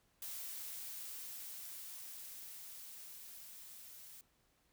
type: noise with level ramp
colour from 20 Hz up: blue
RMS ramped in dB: -45 to -55 dBFS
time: 0.22-4.21 s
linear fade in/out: 2 ms
effects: pink hiss -75 dBFS RMS until 4.72 s